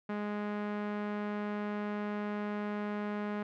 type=tone with low-pass filter; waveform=sawtooth; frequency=207.7 Hz; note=G#3; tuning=in tune; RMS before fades=-36 dBFS; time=0.09-3.43 s; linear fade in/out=5 ms; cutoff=1800 Hz; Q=1.1; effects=none